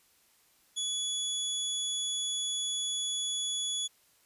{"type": "tone", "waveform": "25% pulse", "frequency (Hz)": 3400, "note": "G#7", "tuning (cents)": 40, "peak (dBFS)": -27, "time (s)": [0.76, 3.88], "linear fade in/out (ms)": 20, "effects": ["white hiss -66 dBFS RMS until 4.25 s", "resampled to 32000 Hz"]}